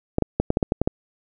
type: clicks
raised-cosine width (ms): 2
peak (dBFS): -5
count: 9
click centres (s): 0.184 / 0.223 / 0.4 / 0.504 / 0.571 / 0.628 / 0.721 / 0.816 / 0.875
effects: none

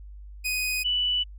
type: tone pair in turn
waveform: sawtooth / sine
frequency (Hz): 2496 / 2968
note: D#7 / F#7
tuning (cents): +5 / +5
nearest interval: minor third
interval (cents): 300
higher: second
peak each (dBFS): -22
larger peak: neither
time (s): 0.44-0.84 / 0.84-1.24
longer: neither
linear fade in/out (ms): 20
effects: added 50 Hz sine -40 dBFS peak until 1.38 s

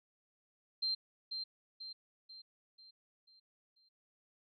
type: tone with echo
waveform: sine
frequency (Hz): 4153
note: C8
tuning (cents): -14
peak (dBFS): -32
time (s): 0.82-0.95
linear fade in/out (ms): 10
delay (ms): 490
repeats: 6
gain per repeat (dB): -6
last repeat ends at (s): 3.89
effects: none

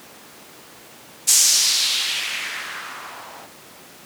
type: noise with low-pass filter sweep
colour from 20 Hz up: violet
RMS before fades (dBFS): -21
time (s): 1.27-3.47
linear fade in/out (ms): 20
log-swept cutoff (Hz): 7600 to 710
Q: 2
effects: pink hiss -43 dBFS RMS until 4.05 s + high-pass 200 Hz 12 dB/octave

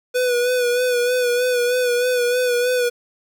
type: tone with vibrato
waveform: square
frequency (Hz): 492.7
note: B4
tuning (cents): -4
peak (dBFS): -17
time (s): 0.14-2.9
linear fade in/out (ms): 20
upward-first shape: sine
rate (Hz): 3.2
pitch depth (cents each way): 38
effects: 8-bit

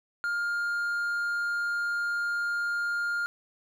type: tone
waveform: triangle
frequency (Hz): 1408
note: F6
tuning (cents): +14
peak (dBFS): -25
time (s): 0.24-3.26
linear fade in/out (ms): 0
effects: none

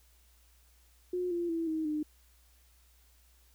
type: tone with pitch steps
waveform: sine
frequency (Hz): 360 / 344.9 / 330.5 / 316.7 / 303.4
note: F#4 / F4 / E4 / D#4 / D#4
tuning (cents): -47 / -22 / +5 / +31 / -44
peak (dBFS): -30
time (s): 1.13-2.03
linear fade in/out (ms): 5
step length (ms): 180
effects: added 60 Hz sine -62 dBFS peak until 3.54 s + white hiss -67 dBFS RMS until 3.54 s

